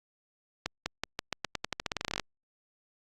accelerating click train, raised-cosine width 0.2 ms, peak -13 dBFS, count 21, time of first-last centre 0.66-2.197 s, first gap 200 ms, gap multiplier 0.88, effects Opus 48 kbps

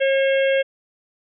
harmonic tone, 541 Hz, C#5, 42 cents flat, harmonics 1 / 3 / 4 / 5 / 6, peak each -16 / -26 / -28 / -30 / -32 dBFS, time 0-0.63 s, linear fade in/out 20 ms, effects none

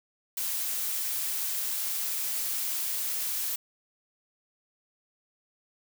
blue noise, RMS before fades -31 dBFS, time 0.37-3.56 s, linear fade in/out 5 ms, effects none

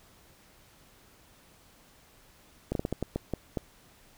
slowing click train, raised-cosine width 2 ms, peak -16 dBFS, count 9, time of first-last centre 2.72-3.572 s, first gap 32 ms, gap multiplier 1.33, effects pink hiss -59 dBFS RMS until 4.17 s

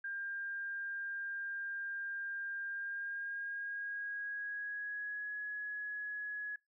sine tone with pitch glide, 1600 to 1683.4 Hz, G6 to G#6, +35 to +23 cents, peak -38 dBFS, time 0.04-6.56 s, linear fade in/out 5 ms, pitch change +88 cents, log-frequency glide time 2.69-5.39 s, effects noise-tail reverb RT60 0.2 s tail -25 dB re dry

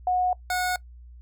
sine / 25% pulse tone pair in turn, 729 / 729 Hz, F#5 / F#5, -26 / -26 cents, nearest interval unison, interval 0 cents, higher neither, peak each -20 dBFS, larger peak neither, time 0.07-0.33 / 0.5-0.76 s, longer neither, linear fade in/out 2 ms, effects noise-tail reverb RT60 0.1 s tail -21 dB re dry + added 60 Hz sine -43 dBFS peak until 1.21 s

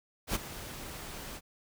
pink noise with ADSR envelope, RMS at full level -30 dBFS, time 0.27-1.41 s, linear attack 82 ms, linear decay 18 ms, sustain -13 dB, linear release 52 ms, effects none

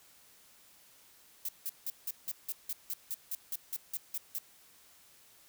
violet noise bursts, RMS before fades -36 dBFS, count 15, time 1.45-4.385 s, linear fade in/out 2 ms, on 37 ms, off 170 ms, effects white hiss -61 dBFS RMS until 5.48 s

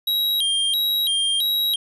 square tone with vibrato, 3509 Hz, A7, 5 cents flat, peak -19 dBFS, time 0.07-1.76 s, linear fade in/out 5 ms, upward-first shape square, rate 1.5 Hz, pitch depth 160 cents each way, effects resampled to 32000 Hz + 9-bit

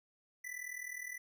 square tone with amplitude modulation, 1986 Hz, B6, 9 cents sharp, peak -39 dBFS, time 0.44-1.18 s, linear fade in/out 10 ms, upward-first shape sine, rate 39.8 Hz, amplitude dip 80%, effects none

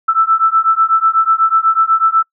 sine beating tone pair, 1318.5 / 1326.6 Hz, E6 / E6, 0 / +11 cents, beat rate 8.1 Hz, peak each -12 dBFS, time 0.08-2.23 s, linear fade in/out 10 ms, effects noise-tail reverb RT60 0.1 s tail -24 dB re dry

